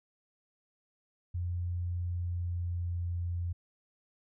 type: tone with pitch glide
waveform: sine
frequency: 87.9 to 86.99 Hz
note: F2 to F2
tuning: +12 to -6 cents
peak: -31 dBFS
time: 1.34-3.53 s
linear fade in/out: 10 ms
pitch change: -18 cents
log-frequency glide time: 2-2.98 s
effects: none